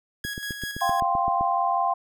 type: tone with tremolo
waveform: sawtooth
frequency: 1661.2 Hz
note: G#6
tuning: in tune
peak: -26 dBFS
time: 0.24-1 s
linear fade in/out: 2 ms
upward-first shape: square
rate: 5.3 Hz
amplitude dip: 45%
type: click train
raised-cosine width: 3 ms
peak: -21 dBFS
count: 10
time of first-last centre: 0.25-1.41 s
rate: 7.76 Hz
type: chord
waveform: sine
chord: F suspended second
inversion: none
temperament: equal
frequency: 698.5 / 784 / 1046.5 Hz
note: F5 / G5 / C6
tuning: 0 / 0 / 0 cents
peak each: -25 dBFS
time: 0.81-1.94 s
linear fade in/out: 10 ms
effects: none